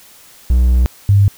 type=tone pair in turn; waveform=triangle / sine; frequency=61.74 / 99.97 Hz; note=B1 / G2; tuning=0 / +34 cents; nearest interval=minor sixth; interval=834 cents; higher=second; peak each=-6 dBFS; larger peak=neither; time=0.5-0.86 / 1.09-1.28 s; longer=first; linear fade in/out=0 ms; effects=white hiss -43 dBFS RMS until 1.37 s